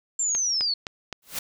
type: linear sweep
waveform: sine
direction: down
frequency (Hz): 7400 to 4316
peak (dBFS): -22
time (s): 0.19-0.74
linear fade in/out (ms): 5
type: click train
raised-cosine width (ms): 0.2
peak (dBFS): -14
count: 4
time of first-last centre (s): 0.35-1.127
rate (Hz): 3.86
type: noise with exponential growth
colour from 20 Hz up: white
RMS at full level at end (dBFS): -26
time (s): 1.22-1.39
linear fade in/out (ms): 5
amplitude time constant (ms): 36
effects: none